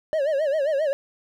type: tone with vibrato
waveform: triangle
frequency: 587.3 Hz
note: D5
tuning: in tune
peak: -18 dBFS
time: 0.13-0.93 s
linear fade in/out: 0 ms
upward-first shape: sine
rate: 7.5 Hz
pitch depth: 150 cents each way
effects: none